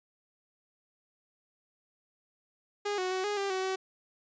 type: tone with pitch steps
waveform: sawtooth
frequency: 410.6 / 369.2 / 374.1 / 413.4 / 396.2 / 376.3 / 379 Hz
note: G#4 / F#4 / F#4 / G#4 / G4 / F#4 / F#4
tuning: -20 / -4 / +19 / -8 / +18 / +29 / +42 cents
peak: -26 dBFS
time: 2.85-3.76 s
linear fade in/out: 10 ms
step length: 130 ms
effects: resampled to 16000 Hz